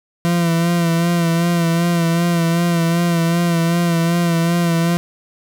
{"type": "tone with vibrato", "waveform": "40% pulse", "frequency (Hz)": 169.5, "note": "E3", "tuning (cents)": 49, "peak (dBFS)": -13, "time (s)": [0.25, 4.97], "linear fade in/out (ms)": 0, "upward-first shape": "sine", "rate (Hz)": 2.6, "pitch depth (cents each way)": 36, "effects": []}